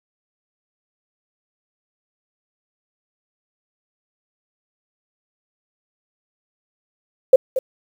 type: tone with echo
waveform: sine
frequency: 522 Hz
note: C5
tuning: 4 cents flat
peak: -3 dBFS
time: 7.33-7.36 s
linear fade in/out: 5 ms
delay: 230 ms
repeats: 1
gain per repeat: -13 dB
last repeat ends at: 7.59 s
effects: 7-bit